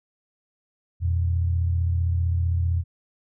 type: tone pair together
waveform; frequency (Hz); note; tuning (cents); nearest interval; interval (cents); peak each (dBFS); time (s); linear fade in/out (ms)
sine; 85.31 / 120.8; F2 / B2; -40 / -38; tritone; 602; -20 / -30; 1-2.84; 50
effects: none